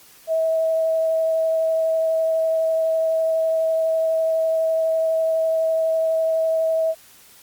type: tone with vibrato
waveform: sine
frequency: 646 Hz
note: E5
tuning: 35 cents flat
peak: -17 dBFS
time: 0.27-6.95 s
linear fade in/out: 50 ms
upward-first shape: triangle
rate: 12 Hz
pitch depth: 10 cents each way
effects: white hiss -49 dBFS RMS until 7.42 s + Opus 48 kbps